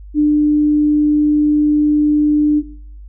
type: tone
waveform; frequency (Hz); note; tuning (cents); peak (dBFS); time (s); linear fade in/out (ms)
sine; 298.4; D4; +28; -9; 0.14-2.63; 50
effects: noise-tail reverb RT60 0.7 s tail -24 dB re dry + added 50 Hz sine -32 dBFS peak until 3.08 s